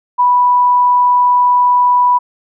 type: tone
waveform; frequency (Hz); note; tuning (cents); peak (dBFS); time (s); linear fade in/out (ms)
sine; 985; B5; -5; -7; 0.18-2.19; 20
effects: none